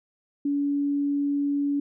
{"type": "tone", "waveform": "sine", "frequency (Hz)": 284.8, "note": "C#4", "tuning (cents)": 47, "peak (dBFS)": -22, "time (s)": [0.45, 1.8], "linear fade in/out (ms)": 5, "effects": []}